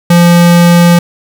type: tone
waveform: square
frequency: 172.8 Hz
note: F3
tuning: 18 cents flat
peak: -3 dBFS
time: 0.1-0.99 s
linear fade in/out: 5 ms
effects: 7-bit